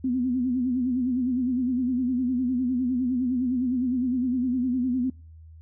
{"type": "tone with vibrato", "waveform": "sine", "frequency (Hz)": 251.6, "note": "B3", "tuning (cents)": 32, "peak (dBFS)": -22, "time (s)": [0.04, 5.1], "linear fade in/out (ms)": 5, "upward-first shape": "sine", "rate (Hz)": 9.8, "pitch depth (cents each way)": 82, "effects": ["noise-tail reverb RT60 0.4 s tail -26 dB re dry", "added 80 Hz sine -44 dBFS peak until 5.61 s"]}